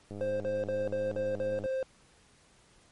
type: click train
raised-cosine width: 2 ms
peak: -29 dBFS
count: 159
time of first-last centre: 0.11-1.659 s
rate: 102 Hz
type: tone bursts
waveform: triangle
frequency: 526 Hz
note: C5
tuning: 9 cents sharp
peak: -27 dBFS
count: 7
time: 0.21-1.828 s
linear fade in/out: 0 ms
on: 190 ms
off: 48 ms
effects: pink hiss -62 dBFS RMS until 2.91 s + MP3 48 kbps